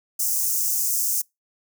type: high-pass noise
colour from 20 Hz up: white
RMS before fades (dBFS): -23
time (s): 0.19-1.22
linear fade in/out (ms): 10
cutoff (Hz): 5600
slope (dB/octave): 48
effects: noise-tail reverb RT60 0.2 s tail -26 dB re dry